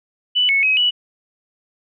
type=tone with pitch steps; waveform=sine; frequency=2977 / 2203 / 2542 / 2948 Hz; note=F#7 / C#7 / D#7 / F#7; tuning=+10 / -11 / +36 / -7 cents; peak=-13 dBFS; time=0.35-0.91 s; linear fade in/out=20 ms; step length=140 ms; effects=none